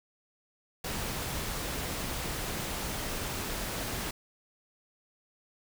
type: noise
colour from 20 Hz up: pink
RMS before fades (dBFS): -35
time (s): 0.84-4.11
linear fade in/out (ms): 5
effects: none